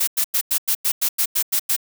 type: noise bursts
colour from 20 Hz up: blue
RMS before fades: -19 dBFS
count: 11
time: 0-1.765 s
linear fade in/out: 10 ms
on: 75 ms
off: 94 ms
effects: none